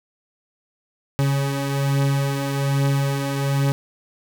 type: beating tone pair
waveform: 40% pulse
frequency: 138.59 / 139.79 Hz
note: C#3 / C#3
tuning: 0 / +15 cents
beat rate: 1.2 Hz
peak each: -19 / -25 dBFS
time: 1.19-3.72 s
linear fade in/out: 0 ms
effects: none